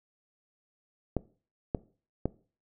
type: clicks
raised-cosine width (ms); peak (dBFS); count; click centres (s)
2; -14; 3; 1.167 / 1.748 / 2.256
effects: noise-tail reverb RT60 0.4 s tail -20 dB re dry